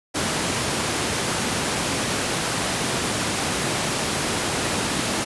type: high-pass noise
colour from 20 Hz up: pink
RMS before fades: -24 dBFS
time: 0.14-5.25 s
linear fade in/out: 20 ms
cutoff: 120 Hz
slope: 12 dB/octave
effects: resampled to 24000 Hz